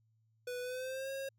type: tone with pitch glide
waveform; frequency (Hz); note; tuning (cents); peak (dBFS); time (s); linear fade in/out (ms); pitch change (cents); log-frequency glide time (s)
square; 493.9 to 541.7; B4 to C#5; 0 to -40; -39; 0.47-1.29; 5; +160; 0.61-1.1
effects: added 111 Hz sine -70 dBFS peak until 1.38 s